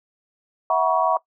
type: tone cluster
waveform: sine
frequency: 652 / 739 / 963 / 1119 Hz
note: E5 / F#5 / B5 / C#6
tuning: -19 / -2 / -44 / +16 cents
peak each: -22 dBFS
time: 0.7-1.17 s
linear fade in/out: 2 ms
effects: noise-tail reverb RT60 0.1 s tail -20 dB re dry